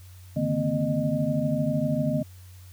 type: tone cluster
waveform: sine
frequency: 143.8 / 156.6 / 228.9 / 256.2 / 613 Hz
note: D3 / D#3 / A#3 / C4 / D#5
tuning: -36 / +11 / -31 / -36 / -26 cents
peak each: -29 dBFS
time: 0.36-2.23 s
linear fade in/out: 10 ms
effects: added 91 Hz sine -44 dBFS peak until 2.72 s + white hiss -56 dBFS RMS until 2.72 s